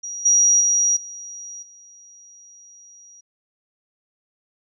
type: tone with level steps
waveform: sine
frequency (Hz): 5750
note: F8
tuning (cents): +50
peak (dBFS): -28 / -12 / -15 / -33 / -44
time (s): 0.03-3.21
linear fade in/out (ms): 10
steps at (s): 0.25 / 0.6 / 0.96 / 1.62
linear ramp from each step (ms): 10
effects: none